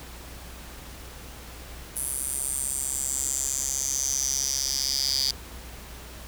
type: tone with high-pass filter sweep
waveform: 10% pulse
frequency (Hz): 135.4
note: C#3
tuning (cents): -40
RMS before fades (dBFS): -28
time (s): 1.96-5.31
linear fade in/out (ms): 2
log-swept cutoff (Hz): 10000 to 4700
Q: 6.8
effects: added 60 Hz sine -43 dBFS peak until 6.27 s + pink hiss -44 dBFS RMS until 6.27 s